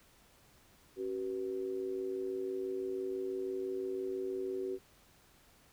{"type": "tone with amplitude modulation", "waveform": "sine", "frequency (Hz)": 380, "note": "F#4", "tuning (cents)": 46, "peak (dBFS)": -31, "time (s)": [0.96, 4.79], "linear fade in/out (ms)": 50, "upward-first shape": "sine", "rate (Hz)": 106, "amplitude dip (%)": 75, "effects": ["pink hiss -64 dBFS RMS until 5.72 s"]}